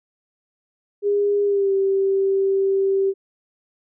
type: tone with pitch glide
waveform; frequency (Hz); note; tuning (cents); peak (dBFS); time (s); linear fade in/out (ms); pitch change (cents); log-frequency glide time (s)
sine; 407.1 to 389.2; G#4 to G4; -35 to -12; -16; 1.02-3.14; 50; -77; 1.44-1.73
effects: none